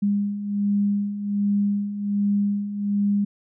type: beating tone pair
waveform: sine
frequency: 202 / 203.3 Hz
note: G#3 / G#3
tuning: -48 / -37 cents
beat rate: 1.3 Hz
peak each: -27 / -21 dBFS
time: 0.02-3.25 s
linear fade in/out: 10 ms
effects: none